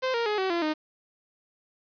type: tone with pitch steps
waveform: sawtooth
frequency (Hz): 518 / 466.8 / 420.7 / 379.2 / 341.8 / 308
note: C5 / A#4 / G#4 / F#4 / F4 / D#4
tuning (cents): -17 / +2 / +22 / +43 / -37 / -17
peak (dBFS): -21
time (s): 0.02-0.74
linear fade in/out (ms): 20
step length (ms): 120
effects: resampled to 11025 Hz + 8-bit